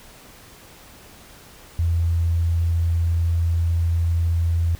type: tone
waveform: sine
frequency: 84.1 Hz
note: E2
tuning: 35 cents sharp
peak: -17 dBFS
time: 1.79-4.75 s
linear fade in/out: 0 ms
effects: pink hiss -46 dBFS RMS until 4.79 s